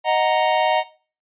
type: chord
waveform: square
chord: D# minor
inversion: none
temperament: equal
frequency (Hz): 622.3 / 740 / 932.3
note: D#5 / F#5 / A#5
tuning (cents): 0 / 0 / 0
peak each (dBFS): -21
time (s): 0.04-0.84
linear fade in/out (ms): 50
effects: noise-tail reverb RT60 0.4 s tail -19 dB re dry + resampled to 8000 Hz